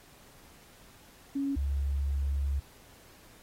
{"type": "tone pair in turn", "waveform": "sine", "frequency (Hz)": [277.2, 69.66], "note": ["C#4", "C#2"], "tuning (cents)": [0, 9], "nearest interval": "2 octaves", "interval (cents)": 2391, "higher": "first", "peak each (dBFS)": [-28, -27], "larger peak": "second", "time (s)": [[1.35, 1.56], [1.56, 2.6]], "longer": "second", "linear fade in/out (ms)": 10, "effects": ["pink hiss -57 dBFS RMS until 3.42 s", "AAC 48 kbps"]}